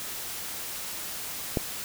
click, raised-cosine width 2 ms, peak -11 dBFS, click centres 1.572 s, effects white hiss -36 dBFS RMS until 1.84 s

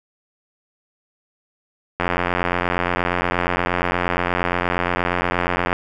click train, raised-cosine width 0.5 ms, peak -4 dBFS, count 331, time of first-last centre 2-5.729 s, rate 88.5 Hz, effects none

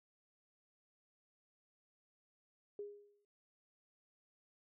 sine tone with exponential decay, 410 Hz, G#4, 22 cents flat, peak -40 dBFS, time 2.79-3.25 s, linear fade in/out 2 ms, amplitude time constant 100 ms, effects none

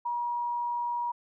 sine tone, 957 Hz, A#5, 45 cents sharp, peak -28 dBFS, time 0.05-1.12 s, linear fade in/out 10 ms, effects none

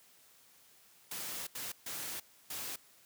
white noise bursts at uneven times, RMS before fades -41 dBFS, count 4, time 1.11-1.47 / 1.55-1.72 / 1.86-2.2 / 2.5-2.76 s, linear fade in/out 5 ms, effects white hiss -63 dBFS RMS until 3.05 s + high-pass 80 Hz 12 dB/octave

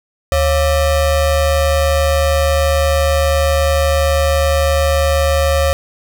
square ring-modulated tone, 311.1 Hz, D#4, in tune, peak -9 dBFS, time 0.32-5.73 s, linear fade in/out 0 ms, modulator 237 Hz, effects none

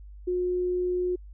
sine tone, 360.4 Hz, F#4, 45 cents flat, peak -24 dBFS, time 0.27-1.16 s, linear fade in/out 10 ms, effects added 50 Hz sine -42 dBFS peak until 1.33 s

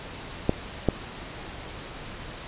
clicks, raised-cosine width 2 ms, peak -6 dBFS, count 2, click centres 0.494 / 0.887 s, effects pink hiss -39 dBFS RMS until 2.47 s + resampled to 8000 Hz

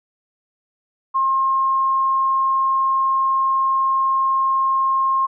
sine tone, 1068 Hz, C6, 35 cents sharp, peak -15 dBFS, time 1.14-5.27 s, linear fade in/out 20 ms, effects none

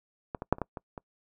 clicks, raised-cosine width 1 ms, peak -19 / -21 / -7 / -28 / -16 / -23 / -25 dBFS, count 7, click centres 0.348 / 0.421 / 0.526 / 0.584 / 0.617 / 0.772 / 0.978 s, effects noise-tail reverb RT60 0.1 s tail -26 dB re dry

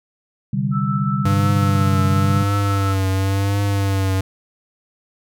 sine chord, C suspended second, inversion none, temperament just, 130.81 / 147.16 / 196.22 Hz, C3 / D3 / G3, 0 / +4 / +2 cents, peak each -22 / -22 / -21 dBFS, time 0.53-2.43 s, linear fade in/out 5 ms
sine tone with tremolo, 1318.5 Hz, E6, in tune, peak -23 dBFS, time 0.71-2.96 s, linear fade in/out 50 ms, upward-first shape sine, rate 5.6 Hz, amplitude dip 35%
square tone with vibrato, 98 Hz, G2, in tune, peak -17 dBFS, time 1.25-4.21 s, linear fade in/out 5 ms, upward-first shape triangle, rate 0.95 Hz, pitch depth 55 cents each way
effects none

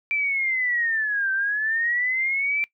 sine linear two-way sweep, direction down then up, 2349 to 1547 to 2349 Hz, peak -21 dBFS, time 0.11-2.64 s, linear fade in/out 0 ms, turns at 1.32 s, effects noise-tail reverb RT60 0.1 s tail -21 dB re dry

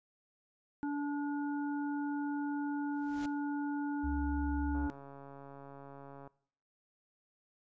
harmonic tone, 288.8 Hz, D4, 29 cents flat, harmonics 1 / 3 / 5, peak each -33 / -43 / -47 dBFS, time 0.83-4.9 s, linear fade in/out 0 ms
pink noise with exponential growth, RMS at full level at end -44 dBFS, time 2.91-3.26 s, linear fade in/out 5 ms, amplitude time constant 76 ms
sine tone with vibrato, 69.3 Hz, C#2, in tune, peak -35 dBFS, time 4.03-4.88 s, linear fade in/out 20 ms, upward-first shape square, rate 3.4 Hz, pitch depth 11 cents each way
click train, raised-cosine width 1 ms, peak -37 dBFS, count 213, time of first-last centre 4.75-6.275 s, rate 139 Hz
effects noise-tail reverb RT60 0.6 s tail -21 dB re dry + resampled to 16000 Hz

